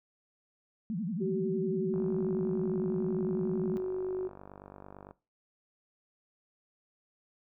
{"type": "tone with vibrato", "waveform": "sine", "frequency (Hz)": 194.1, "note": "G3", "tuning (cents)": -17, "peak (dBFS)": -31, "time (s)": [0.9, 3.77], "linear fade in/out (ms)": 0, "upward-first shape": "sine", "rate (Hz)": 11, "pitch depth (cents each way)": 300}
{"type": "tone with pitch glide", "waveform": "sine", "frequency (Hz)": [380, 371.1], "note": ["F#4", "F#4"], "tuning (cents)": [46, 5], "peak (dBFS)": -30, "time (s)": [1.2, 4.29], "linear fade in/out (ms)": 20, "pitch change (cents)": -41, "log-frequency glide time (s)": [1.35, 2.85]}
{"type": "click train", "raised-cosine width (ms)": 1, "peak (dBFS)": -33, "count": 156, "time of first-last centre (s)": [1.94, 5.11], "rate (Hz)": 48.9}
{"effects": ["noise-tail reverb RT60 0.3 s tail -19 dB re dry"]}